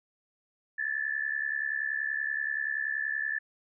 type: tone with amplitude modulation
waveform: sine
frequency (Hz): 1745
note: A6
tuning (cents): -15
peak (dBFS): -25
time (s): 0.78-3.39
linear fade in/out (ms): 10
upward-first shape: sine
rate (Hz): 70.5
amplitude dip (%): 85
effects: none